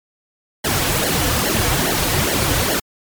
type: noise with flanger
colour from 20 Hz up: pink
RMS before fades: -18 dBFS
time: 0.64-2.8 s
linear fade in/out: 10 ms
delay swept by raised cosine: 0.8 to 5.1 ms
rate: 2.4 Hz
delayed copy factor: -0.85
effects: MP3 96 kbps